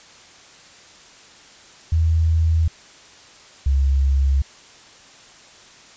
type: tone pair in turn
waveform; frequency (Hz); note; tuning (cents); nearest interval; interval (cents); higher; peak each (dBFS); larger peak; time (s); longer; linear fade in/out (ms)
sine; 81.1 / 68.2; E2 / C#2; -28 / -28; minor third; 300; first; -14; neither; 1.92-2.68 / 3.66-4.42; neither; 5
effects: white hiss -46 dBFS RMS until 5.96 s + resampled to 16000 Hz